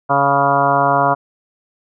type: harmonic tone with a mistuned harmonic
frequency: 140 Hz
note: C#3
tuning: 18 cents sharp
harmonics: 1 / 2 / 3 / 4 / 5 / 6 / 7 / 8 / 9 / 10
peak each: -24 / -25 / -26 / -21 / -16 / -25 / -17 / -21 / -22 / -23 dBFS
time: 0.09-1.15 s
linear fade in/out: 20 ms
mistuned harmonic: 9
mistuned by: -33 cents
effects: none